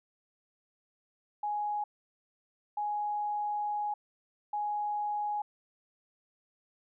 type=tone bursts at uneven times; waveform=sine; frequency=833 Hz; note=G#5; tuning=5 cents sharp; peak=-30 dBFS; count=3; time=1.43-1.84 / 2.77-3.94 / 4.53-5.42 s; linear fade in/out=5 ms; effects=none